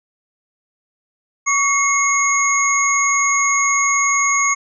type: tone cluster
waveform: sine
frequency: 1129 / 2159 / 6620 Hz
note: C#6 / C#7 / G#8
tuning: +31 / -46 / -6 cents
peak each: -18 dBFS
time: 1.46-4.55 s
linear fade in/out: 20 ms
effects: none